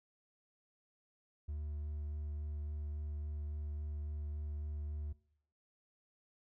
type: tone with hard clipping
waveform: triangle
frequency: 74.7 Hz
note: D2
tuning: 30 cents sharp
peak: -39 dBFS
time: 1.48-5.13 s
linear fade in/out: 10 ms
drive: 5 dB
effects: noise-tail reverb RT60 0.6 s tail -20 dB re dry